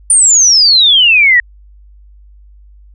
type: exponential sweep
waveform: sine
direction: down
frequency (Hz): 9320 to 1864.7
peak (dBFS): -4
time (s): 0.1-1.4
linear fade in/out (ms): 2
effects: added 50 Hz sine -37 dBFS peak until 2.94 s